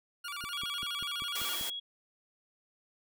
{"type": "tone with vibrato", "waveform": "20% pulse", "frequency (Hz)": 1281, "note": "E6", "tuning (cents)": -50, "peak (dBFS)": -33, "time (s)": [0.24, 1.56], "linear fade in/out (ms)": 10, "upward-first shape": "square", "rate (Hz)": 12, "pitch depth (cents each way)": 180}
{"type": "click train", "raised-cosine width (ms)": 3, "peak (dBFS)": -34, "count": 7, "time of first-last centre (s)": [0.44, 1.612], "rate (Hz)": 5.12}
{"type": "tone", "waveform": "sine", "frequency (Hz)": 3322, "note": "G#7", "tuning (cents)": 0, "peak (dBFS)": -36, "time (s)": [0.52, 1.8], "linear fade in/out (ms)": 10}
{"type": "high-pass noise", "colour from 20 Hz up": "white", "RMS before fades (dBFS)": -38, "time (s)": [1.35, 1.7], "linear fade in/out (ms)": 5, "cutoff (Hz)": 230, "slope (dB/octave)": 48}
{"effects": []}